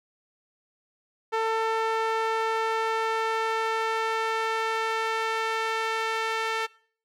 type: tone with band-pass filter sweep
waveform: sawtooth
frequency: 446.8 Hz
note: A4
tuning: 27 cents sharp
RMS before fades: -27 dBFS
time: 1.32-6.67 s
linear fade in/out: 20 ms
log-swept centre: 1000 to 1900 Hz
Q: 0.85
effects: noise-tail reverb RT60 0.5 s tail -22 dB re dry